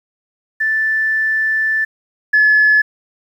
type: tone pair in turn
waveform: sine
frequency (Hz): 1760 / 1714.8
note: A6 / A6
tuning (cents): 0 / -45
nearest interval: unison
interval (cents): 45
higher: first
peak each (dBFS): -13 / -7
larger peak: second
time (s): 0.6-1.85 / 2.33-2.82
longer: first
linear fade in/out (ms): 10
effects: tanh soft clip ceiling -4 dBFS + 8-bit